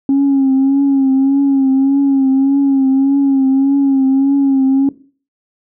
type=tone with vibrato; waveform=sine; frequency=272.2 Hz; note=C#4; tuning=31 cents flat; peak=-7 dBFS; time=0.09-4.89 s; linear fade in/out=2 ms; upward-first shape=triangle; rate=1.7 Hz; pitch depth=52 cents each way; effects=noise-tail reverb RT60 0.4 s tail -17 dB re dry + tanh soft clip ceiling -6 dBFS